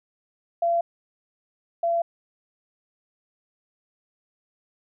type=tone pair in turn; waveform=sine; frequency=682 / 678.9 Hz; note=F5 / F5; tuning=-41 / -49 cents; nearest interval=unison; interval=8 cents; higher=first; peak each=-19 / -20 dBFS; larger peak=first; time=0.62-0.81 / 1.83-2.02 s; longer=neither; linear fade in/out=5 ms; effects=none